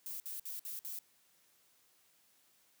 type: noise bursts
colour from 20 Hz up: violet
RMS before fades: -43 dBFS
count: 5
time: 0.06-0.988 s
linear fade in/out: 0 ms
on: 140 ms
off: 57 ms
effects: white hiss -70 dBFS RMS until 2.8 s + high-pass 100 Hz 12 dB/octave